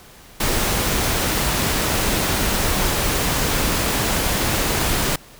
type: noise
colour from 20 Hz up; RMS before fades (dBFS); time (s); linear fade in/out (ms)
pink; -20; 0.4-5.16; 5
effects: pink hiss -45 dBFS RMS until 5.39 s